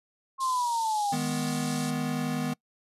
sine exponential sweep, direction down, 1077 to 784 Hz, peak -25 dBFS, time 0.38-1.17 s, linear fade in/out 50 ms
pink band-pass noise, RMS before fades -41 dBFS, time 0.4-1.91 s, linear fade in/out 10 ms, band 3500 to 11000 Hz, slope 48 dB/octave
square chord, G# minor, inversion second, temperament equal with one note detuned, 156.37 / 207.7 / 246.9 Hz, D#3 / G#3 / B3, +9 / 0 / 0 cents, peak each -33 / -36 / -31 dBFS, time 1.12-2.54 s, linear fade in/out 10 ms
effects noise-tail reverb RT60 0.1 s tail -24 dB re dry + resampled to 32000 Hz

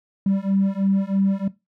triangle beating tone pair, 193.6 / 196.7 Hz, G3 / G3, -21 / +6 cents, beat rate 3.1 Hz, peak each -18 dBFS, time 0.26-1.48 s, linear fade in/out 5 ms, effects noise-tail reverb RT60 0.2 s tail -17 dB re dry + tanh soft clip ceiling -13 dBFS

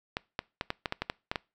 clicks, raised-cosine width 0.3 ms, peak -14 dBFS, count 10, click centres 0.169 / 0.391 / 0.611 / 0.704 / 0.858 / 0.924 / 1.02 / 1.099 / 1.315 / 1.358 s, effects noise-tail reverb RT60 0.3 s tail -24 dB re dry

